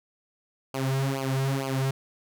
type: tone with flanger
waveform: sawtooth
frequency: 134.6 Hz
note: C3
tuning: 49 cents sharp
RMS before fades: -27 dBFS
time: 0.74-1.91 s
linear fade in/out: 5 ms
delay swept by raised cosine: 0.53 to 4.03 ms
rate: 2.2 Hz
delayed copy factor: -0.95
effects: none